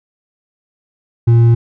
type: tone with hard clipping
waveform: triangle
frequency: 116.7 Hz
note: A#2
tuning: 2 cents sharp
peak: -7 dBFS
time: 1.27-1.55 s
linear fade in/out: 10 ms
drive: 8 dB
effects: none